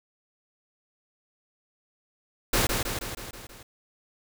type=noise with echo; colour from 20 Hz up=pink; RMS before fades=-23 dBFS; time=2.53-2.67 s; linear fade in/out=5 ms; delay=160 ms; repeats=6; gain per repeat=-4 dB; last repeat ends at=3.63 s; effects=none